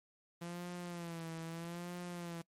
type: tone with vibrato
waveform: sawtooth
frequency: 170 Hz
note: F3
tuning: 46 cents flat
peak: -38 dBFS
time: 0.41-2.42 s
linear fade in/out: 10 ms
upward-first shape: sine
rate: 0.79 Hz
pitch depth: 69 cents each way
effects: noise-tail reverb RT60 0.1 s tail -23 dB re dry + MP3 64 kbps